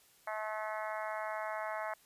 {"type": "harmonic tone", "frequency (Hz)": 215.5, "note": "A3", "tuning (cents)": -36, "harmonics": [3, 4, 5, 6, 7, 8, 9, 10], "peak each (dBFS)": [-40, -42, -44, -46, -47, -48, -49, -50], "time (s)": [0.27, 1.94], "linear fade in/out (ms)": 5, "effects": ["white hiss -65 dBFS RMS until 2.05 s", "resampled to 32000 Hz"]}